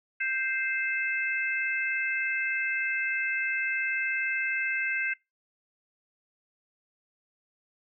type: harmonic tone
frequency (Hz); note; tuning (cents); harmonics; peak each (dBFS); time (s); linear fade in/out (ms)
523.3; C5; 0; 3 / 4 / 5; -30 / -31 / -32; 0.2-5.14; 10
effects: noise-tail reverb RT60 0.2 s tail -21 dB re dry